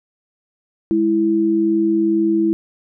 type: tone pair together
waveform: sine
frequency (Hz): 207.7 / 329.9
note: G#3 / E4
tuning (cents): 0 / +1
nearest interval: minor sixth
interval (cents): 801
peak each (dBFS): -21 / -14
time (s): 0.91-2.53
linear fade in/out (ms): 0
effects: none